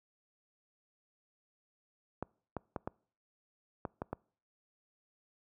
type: clicks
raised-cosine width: 1 ms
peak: -22 dBFS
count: 7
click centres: 2.226 / 2.567 / 2.762 / 2.875 / 3.852 / 4.019 / 4.13 s
effects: noise-tail reverb RT60 0.5 s tail -26 dB re dry + high-pass 60 Hz 12 dB/octave